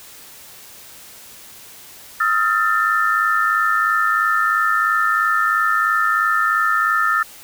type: tone cluster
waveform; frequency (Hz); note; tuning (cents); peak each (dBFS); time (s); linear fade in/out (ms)
sine; 1269 / 1372 / 1780; D#6 / F6 / A6; +34 / -31 / +20; -19; 2.2-7.23; 5
effects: white hiss -41 dBFS RMS until 7.43 s